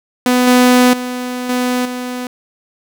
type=tone with level steps; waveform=sawtooth; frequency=249.3 Hz; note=B3; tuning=16 cents sharp; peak=-6 / -3 / -16 / -10 / -17 dBFS; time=0.26-2.27 s; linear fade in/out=2 ms; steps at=0.47 / 0.93 / 1.49 / 1.85 s; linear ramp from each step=5 ms; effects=none